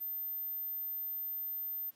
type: tone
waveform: sine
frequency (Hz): 13950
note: A9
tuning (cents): -16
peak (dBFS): -36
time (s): 0-1.91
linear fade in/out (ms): 20
effects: pink hiss -67 dBFS RMS until 1.95 s + high-pass 200 Hz 12 dB/octave